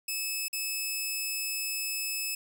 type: tone with dropouts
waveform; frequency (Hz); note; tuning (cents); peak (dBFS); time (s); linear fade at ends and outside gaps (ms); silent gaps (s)
10% pulse; 2600; E7; -24; -22; 0.08-2.35; 5; 0.483-0.529
effects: none

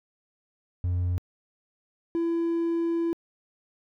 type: tone pair in turn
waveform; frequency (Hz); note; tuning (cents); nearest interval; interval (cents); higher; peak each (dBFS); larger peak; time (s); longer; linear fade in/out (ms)
triangle; 89.2 / 335.3; F2 / E4; +37 / +30; octave + major seventh; 2293; second; -21; neither; 0.84-1.18 / 2.15-3.13; second; 0
effects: tanh soft clip ceiling -17 dBFS

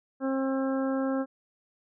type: harmonic tone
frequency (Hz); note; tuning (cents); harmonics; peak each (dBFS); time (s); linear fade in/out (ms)
267.1; C4; +36; 1 / 2 / 3 / 4 / 5 / 6; -27 / -31 / -40 / -42 / -40 / -44; 0.2-1.26; 50
effects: none

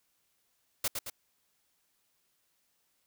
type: noise with echo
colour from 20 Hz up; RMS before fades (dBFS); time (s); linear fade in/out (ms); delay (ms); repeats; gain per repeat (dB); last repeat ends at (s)
white; -30; 0.84-0.88; 5; 110; 2; -5; 1.1
effects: white hiss -75 dBFS RMS until 3.06 s

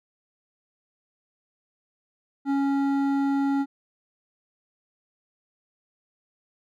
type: tone with hard clipping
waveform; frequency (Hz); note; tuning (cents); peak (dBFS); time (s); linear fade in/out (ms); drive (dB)
sine; 277.2; C#4; 0; -23; 2.45-3.66; 50; 10
effects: none

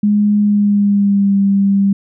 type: tone with pitch glide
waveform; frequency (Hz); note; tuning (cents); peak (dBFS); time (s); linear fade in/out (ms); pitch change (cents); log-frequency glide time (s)
sine; 207.4 to 197.81; G#3 to G3; -2 to +16; -9; 0.03-1.93; 5; -82; 0.4-1.36
effects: none

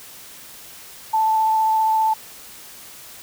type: tone with vibrato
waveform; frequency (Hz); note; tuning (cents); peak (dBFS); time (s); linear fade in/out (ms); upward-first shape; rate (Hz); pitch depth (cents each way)
sine; 879; A5; -2; -15; 1.13-2.14; 10; triangle; 15; 12
effects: white hiss -41 dBFS RMS until 3.22 s

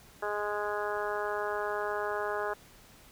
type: harmonic tone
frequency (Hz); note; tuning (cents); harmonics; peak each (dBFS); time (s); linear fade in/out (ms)
207.7; G#3; 0; 2 / 3 / 4 / 5 / 6 / 7 / 8; -35 / -37 / -38 / -39 / -40 / -40 / -41; 0.22-2.54; 10
effects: pink hiss -56 dBFS RMS until 3.11 s

